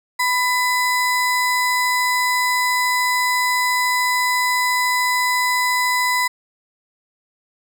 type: ring-modulated tone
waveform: square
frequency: 1500 Hz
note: F#6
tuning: 23 cents sharp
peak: -14 dBFS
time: 0.19-6.28 s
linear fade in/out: 10 ms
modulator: 507 Hz
effects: none